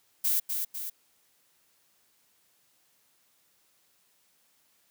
violet noise with echo, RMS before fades -26 dBFS, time 0.24-0.4 s, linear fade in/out 10 ms, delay 250 ms, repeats 2, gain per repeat -5 dB, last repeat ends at 0.9 s, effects white hiss -68 dBFS RMS until 4.9 s + high-pass 80 Hz 12 dB/octave

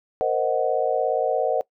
sine chord, C half-diminished seventh, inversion third, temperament equal, 466.2 / 523.3 / 622.3 / 740 Hz, Bb4 / C5 / Eb5 / Gb5, 0 / 0 / 0 / 0 cents, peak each -25 dBFS, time 0.21-1.61 s, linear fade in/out 0 ms, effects noise-tail reverb RT60 0.1 s tail -21 dB re dry

